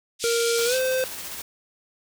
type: band-pass noise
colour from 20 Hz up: pink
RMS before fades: -29 dBFS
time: 0.19-0.81 s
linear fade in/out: 50 ms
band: 3200 to 9700 Hz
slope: 24 dB/octave
type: tone with pitch glide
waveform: square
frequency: 466.2 to 517.3 Hz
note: A#4 to C5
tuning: 0 to -20 cents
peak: -22 dBFS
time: 0.24-1.04 s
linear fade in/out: 0 ms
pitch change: +180 cents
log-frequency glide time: 0.65-0.75 s
type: noise with tremolo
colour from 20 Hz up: white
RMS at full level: -34 dBFS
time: 0.58-1.42 s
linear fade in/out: 2 ms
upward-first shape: square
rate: 15 Hz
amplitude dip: 25%
effects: none